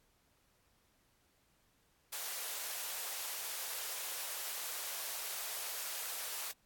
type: high-pass noise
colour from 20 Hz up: white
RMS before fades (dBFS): -41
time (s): 2.12-6.52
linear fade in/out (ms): 10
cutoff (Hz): 470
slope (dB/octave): 24
effects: pink hiss -73 dBFS RMS until 6.65 s + AAC 64 kbps